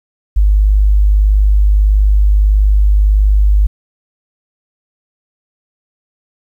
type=tone; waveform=sine; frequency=50.8 Hz; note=G#1; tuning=38 cents flat; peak=-6 dBFS; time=0.36-3.67 s; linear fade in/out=10 ms; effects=8-bit